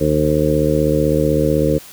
harmonic tone with a mistuned harmonic, 75.9 Hz, D#2, 42 cents flat, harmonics 1 / 2 / 3 / 4 / 5 / 6 / 7, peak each -24 / -19 / -24 / -19 / -24 / -19 / -19 dBFS, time 0-1.79 s, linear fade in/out 20 ms, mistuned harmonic 1, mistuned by -60 cents, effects white hiss -39 dBFS RMS until 1.92 s

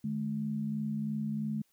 sine tone pair together, 151.09 / 214.1 Hz, D3 / A3, +49 / -47 cents, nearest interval tritone, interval 604 cents, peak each -37 / -32 dBFS, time 0.04-1.62 s, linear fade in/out 5 ms, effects white hiss -72 dBFS RMS until 1.72 s

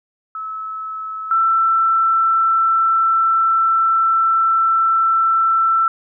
sine tone pair in turn, 1299 / 1335.5 Hz, E6 / E6, -26 / +22 cents, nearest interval unison, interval 48 cents, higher second, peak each -24 / -12 dBFS, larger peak second, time 0.35-1.31 / 1.31-5.88 s, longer second, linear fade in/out 2 ms, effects none

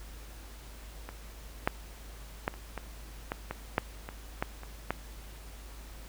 clicks, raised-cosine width 0.5 ms, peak -25 / -10 / -13 / -30 / -21 / -17 / -19 / -10 / -24 / -14 / -29 / -14 dBFS, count 12, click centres 1.09 / 1.675 / 2.479 / 2.54 / 2.777 / 3.319 / 3.51 / 3.781 / 4.089 / 4.425 / 4.634 / 4.906 s, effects added 52 Hz sine -45 dBFS peak until 6.08 s + pink hiss -52 dBFS RMS until 6.08 s

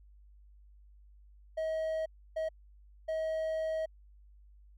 triangle tone bursts at uneven times, 637 Hz, D#5, 41 cents sharp, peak -29 dBFS, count 3, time 1.57-2.06 / 2.36-2.49 / 3.08-3.86 s, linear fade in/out 10 ms, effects added 50 Hz sine -55 dBFS peak until 4.77 s

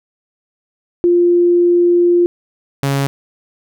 sine / sawtooth tone pair in turn, 349.2 / 138.58 Hz, F4 / C#3, 0 / 0 cents, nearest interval octave + major third, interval 1600 cents, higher first, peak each -8 / -10 dBFS, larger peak first, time 1.04-2.26 / 2.83-3.07 s, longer first, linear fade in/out 0 ms, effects none

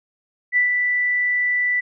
sine tone with ADSR envelope, 1975.5 Hz, B6, in tune, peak -13 dBFS, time 0.52-1.81 s, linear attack 47 ms, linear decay 120 ms, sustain -4 dB, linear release 17 ms, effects none

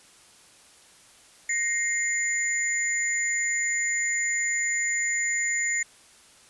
sine tone cluster, 1873 / 2112 / 6980 Hz, A#6 / C7 / A8, +8 / +16 / -15 cents, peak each -28 dBFS, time 1.49-5.83 s, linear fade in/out 5 ms, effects white hiss -54 dBFS RMS until 6.49 s + resampled to 24000 Hz

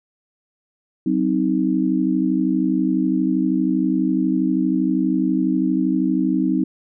sine chord, C diminished, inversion second, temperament just, 188.37 / 261.6 / 314 Hz, Gb3 / C4 / Eb4, +31 / 0 / +16 cents, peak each -22 / -20 / -20 dBFS, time 1.06-6.64 s, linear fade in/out 5 ms, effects none

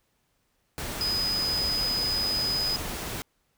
sine tone in noise, 4999 Hz, D#8, 7 cents sharp, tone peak -25 dBFS, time 1.01-2.76 s, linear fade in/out 0 ms, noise pink, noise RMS -34 dBFS, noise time 0.78-3.22 s, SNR +6 dB, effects pink hiss -72 dBFS RMS until 3.57 s

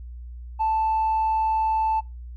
triangle tone with tanh clipping, 880 Hz, A5, in tune, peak -20 dBFS, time 0.59-2.01 s, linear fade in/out 20 ms, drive 5 dB, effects noise-tail reverb RT60 0.2 s tail -21 dB re dry + added 60 Hz sine -35 dBFS peak until 2.36 s

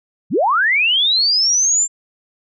sine linear sweep, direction up, 110.8 to 7390 Hz, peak -12 dBFS, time 0.3-1.88 s, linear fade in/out 50 ms, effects none

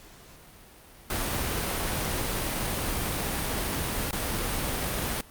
pink noise with dropouts, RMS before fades -29 dBFS, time 1.1-5.21 s, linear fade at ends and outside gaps 2 ms, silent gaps 4.11-4.129 s, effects pink hiss -51 dBFS RMS until 5.3 s + Opus 48 kbps

